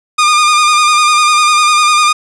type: tone with vibrato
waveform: sawtooth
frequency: 1215 Hz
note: D#6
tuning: 42 cents flat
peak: -3 dBFS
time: 0.18-2.13 s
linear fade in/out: 10 ms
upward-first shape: square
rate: 10 Hz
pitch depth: 24 cents each way
effects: resampled to 22050 Hz + 7-bit